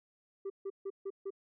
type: tone bursts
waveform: sine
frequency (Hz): 392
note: G4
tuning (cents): 0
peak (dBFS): -33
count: 5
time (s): 0.45-1.305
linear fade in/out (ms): 10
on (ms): 51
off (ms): 150
effects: tanh soft clip ceiling -35 dBFS